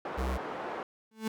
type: band-pass noise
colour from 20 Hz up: pink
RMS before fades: -38 dBFS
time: 0.05-0.83 s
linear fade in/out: 2 ms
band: 400 to 1200 Hz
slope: 12 dB/octave
type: tone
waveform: square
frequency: 64.5 Hz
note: C2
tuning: 24 cents flat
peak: -31 dBFS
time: 0.17-0.38 s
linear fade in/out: 20 ms
type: tone with exponential growth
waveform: 35% pulse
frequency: 220 Hz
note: A3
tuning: in tune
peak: -26 dBFS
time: 1.11-1.28 s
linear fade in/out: 5 ms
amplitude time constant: 35 ms
effects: none